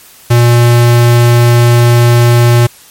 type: tone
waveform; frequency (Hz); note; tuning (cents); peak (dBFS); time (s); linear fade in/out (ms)
square; 119.5; A#2; +43; -4; 0.3-2.67; 10
effects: white hiss -38 dBFS RMS until 2.9 s + MP3 64 kbps